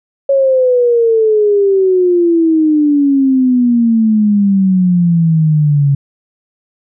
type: exponential sweep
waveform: sine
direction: down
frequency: 554.4 to 138.59 Hz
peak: -7 dBFS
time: 0.29-5.95 s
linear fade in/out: 5 ms
effects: none